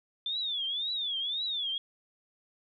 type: tone with vibrato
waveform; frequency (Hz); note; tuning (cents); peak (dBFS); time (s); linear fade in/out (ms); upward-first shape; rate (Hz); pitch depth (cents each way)
sine; 3520; A7; 0; -30; 0.26-1.78; 2; triangle; 1.9; 210
effects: none